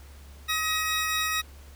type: tone pair together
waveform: 20% pulse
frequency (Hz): 1266.8 / 1898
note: D#6 / A#6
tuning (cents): +31 / +31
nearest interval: perfect fifth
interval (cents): 700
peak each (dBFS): -23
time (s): 0.48-1.42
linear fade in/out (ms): 20
effects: added 70 Hz sine -45 dBFS peak until 1.75 s + pink hiss -54 dBFS RMS until 1.75 s